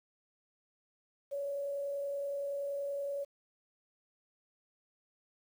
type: tone with frequency modulation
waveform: sine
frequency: 563 Hz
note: C#5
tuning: 27 cents sharp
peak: -34 dBFS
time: 1.31-3.25 s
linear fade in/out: 20 ms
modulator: 30.6 Hz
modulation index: 0.23
effects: 10-bit